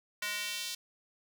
square tone with high-pass filter sweep, 207.7 Hz, G#3, in tune, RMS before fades -37 dBFS, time 0.22-0.75 s, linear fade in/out 5 ms, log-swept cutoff 1800 to 4000 Hz, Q 1.4, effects none

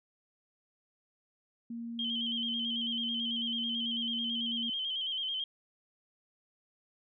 sine tone, 233.1 Hz, A#3, in tune, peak -37 dBFS, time 1.7-4.7 s, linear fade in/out 5 ms
sine tone with vibrato, 3136 Hz, G7, in tune, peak -32 dBFS, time 1.99-5.44 s, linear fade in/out 2 ms, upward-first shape square, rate 9.1 Hz, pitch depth 47 cents each way
effects none

